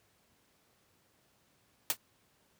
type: noise with exponential decay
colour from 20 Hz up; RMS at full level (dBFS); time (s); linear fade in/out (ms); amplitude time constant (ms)
white; -25; 1.9-1.97; 0; 15
effects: pink hiss -70 dBFS RMS until 2.59 s + high-pass 80 Hz 12 dB/octave

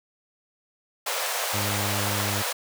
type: high-pass noise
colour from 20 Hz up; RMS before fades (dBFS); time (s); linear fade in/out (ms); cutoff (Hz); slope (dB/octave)
pink; -28; 1.06-2.53; 10; 490; 48
type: tone with vibrato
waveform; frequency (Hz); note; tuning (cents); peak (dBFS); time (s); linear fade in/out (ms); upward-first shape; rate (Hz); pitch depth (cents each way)
sawtooth; 102; G#2; -31; -24; 1.53-2.43; 20; sine; 2.2; 9
effects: none

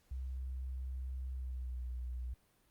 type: tone with pitch glide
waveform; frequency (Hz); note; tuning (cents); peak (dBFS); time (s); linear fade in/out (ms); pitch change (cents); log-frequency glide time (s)
sine; 64.6 to 61.65; C2 to B1; -21 to -2; -38; 0.11-2.34; 5; -81; 1.3-1.85
effects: pink hiss -72 dBFS RMS until 2.7 s + Opus 48 kbps

